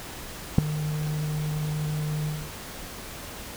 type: tone with ADSR envelope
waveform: triangle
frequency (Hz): 151.9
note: D#3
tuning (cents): -41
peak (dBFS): -4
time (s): 0.58-2.51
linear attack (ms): 5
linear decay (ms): 4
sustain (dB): -20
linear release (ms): 240
effects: pink hiss -39 dBFS RMS until 3.56 s